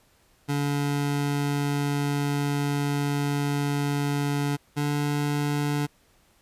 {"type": "tone pair in turn", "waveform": "25% pulse", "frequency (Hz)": [143.4, 145.74], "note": ["D3", "D3"], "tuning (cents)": [-41, -13], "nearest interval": "unison", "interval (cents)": 28, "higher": "second", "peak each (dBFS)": -20, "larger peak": "neither", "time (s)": [[0.48, 4.57], [4.76, 5.87]], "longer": "first", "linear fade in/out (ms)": 20, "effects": ["pink hiss -62 dBFS RMS until 6.41 s", "resampled to 32000 Hz"]}